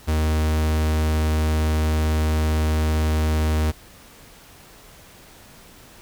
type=tone; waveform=45% pulse; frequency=77.78 Hz; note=D#2; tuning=in tune; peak=-18 dBFS; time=0.07-3.72 s; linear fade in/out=20 ms; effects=pink hiss -47 dBFS RMS until 6.01 s